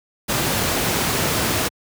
pink noise, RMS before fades -20 dBFS, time 0.28-1.69 s, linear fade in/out 20 ms, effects high-pass 80 Hz 12 dB/octave

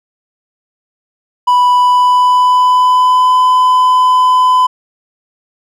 triangle tone with pitch glide, 987.8 to 1009.7 Hz, B5 to B5, 0 to +38 cents, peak -4 dBFS, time 1.47-4.67 s, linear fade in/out 10 ms, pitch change +38 cents, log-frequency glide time 1.69-3.35 s, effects none

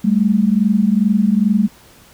sine tone pair together, 196.8 / 219.2 Hz, G3 / A3, +7 / -6 cents, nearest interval major second, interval 187 cents, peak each -14 / -14 dBFS, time 0.04-1.68 s, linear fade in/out 10 ms, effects pink hiss -46 dBFS RMS until 2.13 s

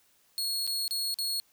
sawtooth tone with dropouts, 4327 Hz, C#8, 43 cents flat, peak -26 dBFS, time 0.38-1.4 s, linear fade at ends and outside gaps 0 ms, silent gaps 0.667-0.675 / 0.879-0.909 / 1.142-1.187 s, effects white hiss -66 dBFS RMS until 1.52 s

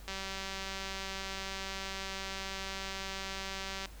click train, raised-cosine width 0.2 ms, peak -22 dBFS, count 730, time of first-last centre 0.08-3.857 s, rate 193 Hz, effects added 50 Hz sine -48 dBFS peak until 4 s + pink hiss -56 dBFS RMS until 4 s

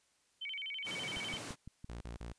sine tone with vibrato, 2637 Hz, E7, in tune, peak -39 dBFS, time 0.41-1.38 s, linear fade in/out 10 ms, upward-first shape square, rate 12 Hz, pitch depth 270 cents each way
pink high-pass noise, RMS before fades -45 dBFS, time 0.84-1.56 s, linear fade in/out 50 ms, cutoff 120 Hz, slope 24 dB/octave
click train, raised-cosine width 5 ms, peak -35 dBFS, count 5, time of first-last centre 1.17-1.845 s, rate 5.93 Hz
sawtooth tone bursts, 58.27 Hz, A#1, in tune, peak -39 dBFS, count 3, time 1.89-2.324 s, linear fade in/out 0 ms, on 120 ms, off 37 ms
effects white hiss -73 dBFS RMS until 2.38 s + resampled to 22050 Hz

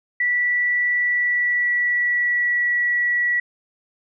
sine tone with pitch glide, 1958 to 1938.9 Hz, B6 to B6, -15 to -32 cents, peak -17 dBFS, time 0.2-3.4 s, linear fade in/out 5 ms, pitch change -17 cents, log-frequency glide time 0.97-2.73 s, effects none

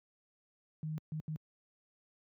sine tone bursts at uneven times, 155.56 Hz, D#3, in tune, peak -35 dBFS, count 3, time 0.83-0.98 / 1.12-1.2 / 1.28-1.36 s, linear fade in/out 0 ms, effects high-pass 100 Hz 12 dB/octave

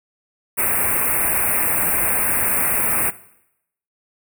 white band-stop noise, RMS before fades -19 dBFS, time 0.57-3.11 s, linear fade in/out 20 ms, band 2600 to 8400 Hz, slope 96 dB/octave, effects noise-tail reverb RT60 0.8 s tail -18 dB re dry

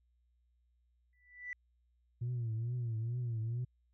sine tone with exponential growth, 1975.5 Hz, B6, in tune, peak -36 dBFS, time 1.13-1.53 s, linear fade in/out 1 ms, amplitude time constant 85 ms
sine tone with vibrato, 117.2 Hz, A#2, 10 cents sharp, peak -32 dBFS, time 2.21-3.65 s, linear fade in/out 10 ms, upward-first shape triangle, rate 2.3 Hz, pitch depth 120 cents each way
effects tanh soft clip ceiling -32 dBFS + added 60 Hz sine -70 dBFS peak until 3.93 s

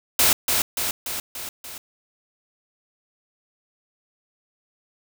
white noise with echo, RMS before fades -17 dBFS, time 0.19-0.33 s, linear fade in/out 2 ms, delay 290 ms, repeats 5, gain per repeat -4 dB, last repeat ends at 1.78 s, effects none

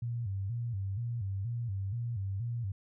sine tone with vibrato, 107.4 Hz, A2, 41 cents flat, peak -32 dBFS, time 0.02-2.72 s, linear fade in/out 5 ms, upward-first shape square, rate 2.1 Hz, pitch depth 170 cents each way, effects none

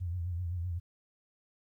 sine tone with vibrato, 87.6 Hz, F2, 6 cents sharp, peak -32 dBFS, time 0-0.8 s, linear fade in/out 20 ms, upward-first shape triangle, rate 7.8 Hz, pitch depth 100 cents each way, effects 12-bit

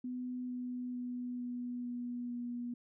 sine tone with pitch steps, 250 / 248.3 / 246.6 / 244.9 / 243.2 / 241.5 Hz, B3 / B3 / B3 / B3 / B3 / B3, +21 / +9 / -2 / -14 / -26 / -39 cents, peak -37 dBFS, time 0.04-2.74 s, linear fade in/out 5 ms, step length 450 ms, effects none

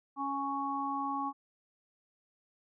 harmonic tone, 277.2 Hz, C#4, in tune, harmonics 1 / 3 / 4, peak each -38 / -36 / -35 dBFS, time 0.16-1.33 s, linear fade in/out 50 ms, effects none

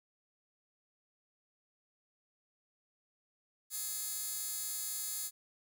15% pulse tone with high-pass filter, 423.9 Hz, G#4, 35 cents sharp, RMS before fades -39 dBFS, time 3.7-5.31 s, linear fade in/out 50 ms, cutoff 8400 Hz, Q 0.92, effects none

